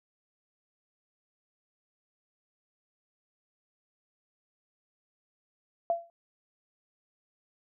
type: tone with exponential decay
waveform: sine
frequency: 680 Hz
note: F5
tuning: 46 cents flat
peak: -21 dBFS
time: 5.9-6.1 s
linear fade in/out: 1 ms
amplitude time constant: 43 ms
effects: none